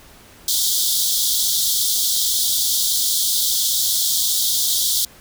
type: high-pass noise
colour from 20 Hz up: pink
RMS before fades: -19 dBFS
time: 0.48-5.05 s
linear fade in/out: 2 ms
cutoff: 3300 Hz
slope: 96 dB/octave
effects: pink hiss -46 dBFS RMS until 5.2 s